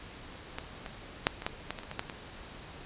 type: clicks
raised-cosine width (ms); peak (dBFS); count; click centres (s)
0.3; -19 / -23 / -6 / -23 / -14 / -17 / -23 / -29 / -22 / -15 / -22; 11; 0.585 / 0.862 / 1.269 / 1.421 / 1.465 / 1.706 / 1.788 / 1.834 / 1.914 / 1.994 / 2.098
effects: pink hiss -47 dBFS RMS until 2.85 s + resampled to 8000 Hz